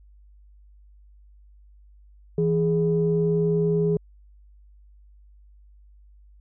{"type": "tone pair together", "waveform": "sine", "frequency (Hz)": [164.81, 415.8], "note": ["E3", "G#4"], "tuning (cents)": [0, 2], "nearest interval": "octave + major third", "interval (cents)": 1602, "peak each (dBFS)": -21, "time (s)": [2.38, 3.97], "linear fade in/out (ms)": 2, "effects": ["tanh soft clip ceiling -11 dBFS", "added 50 Hz sine -49 dBFS peak until 6.4 s"]}